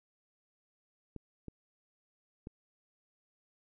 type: clicks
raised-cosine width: 3 ms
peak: -30 dBFS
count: 3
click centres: 1.163 / 1.483 / 2.471 s
effects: none